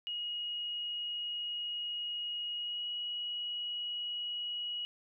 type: tone with pitch glide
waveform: sine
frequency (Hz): 2888 to 2910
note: F#7 to F#7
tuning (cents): -43 to -29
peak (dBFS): -35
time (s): 0.07-4.85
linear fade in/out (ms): 0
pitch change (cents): +14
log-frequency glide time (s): 2.56-2.87
effects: none